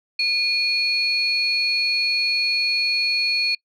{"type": "tone pair together", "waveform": "sine", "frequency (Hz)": [2440, 4348], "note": ["D#7", "C#8"], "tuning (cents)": [-34, -34], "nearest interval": "minor seventh", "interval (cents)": 1000, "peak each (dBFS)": [-20, -20], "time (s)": [0.19, 3.55], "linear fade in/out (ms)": 5, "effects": ["noise-tail reverb RT60 0.1 s tail -25 dB re dry", "tanh soft clip ceiling -11 dBFS"]}